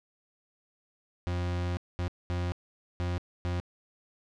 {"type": "tone bursts at uneven times", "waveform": "40% pulse", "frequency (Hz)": 88.4, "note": "F2", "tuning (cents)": 22, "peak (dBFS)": -28, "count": 5, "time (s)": [[1.27, 1.77], [1.99, 2.08], [2.3, 2.52], [3, 3.18], [3.45, 3.6]], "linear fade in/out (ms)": 0, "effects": ["low-pass 5000 Hz 12 dB/octave"]}